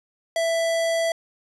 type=tone; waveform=square; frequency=662 Hz; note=E5; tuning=7 cents sharp; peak=-21 dBFS; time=0.36-1.12 s; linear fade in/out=2 ms; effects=resampled to 24000 Hz + 8-bit